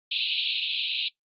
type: band-pass noise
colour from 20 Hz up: white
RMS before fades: -28 dBFS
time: 0.11-1.09 s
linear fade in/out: 10 ms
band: 2500 to 4100 Hz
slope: 96 dB/octave
effects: noise-tail reverb RT60 0.1 s tail -19 dB re dry + Opus 32 kbps